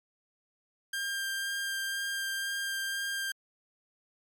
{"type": "tone with vibrato", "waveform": "sawtooth", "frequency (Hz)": 1595, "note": "G6", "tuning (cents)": 30, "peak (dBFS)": -28, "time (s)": [0.93, 3.32], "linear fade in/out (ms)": 5, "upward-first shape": "sine", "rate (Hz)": 2, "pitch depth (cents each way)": 9, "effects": ["MP3 96 kbps"]}